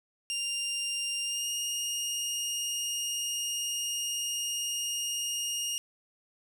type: tone with pitch glide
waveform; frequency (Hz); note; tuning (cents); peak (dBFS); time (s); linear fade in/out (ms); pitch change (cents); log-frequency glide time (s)
20% pulse; 2794 to 2843; F7 to F7; 0 to +30; -25; 0.3-5.78; 0; +30; 1.24-1.48
effects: 10-bit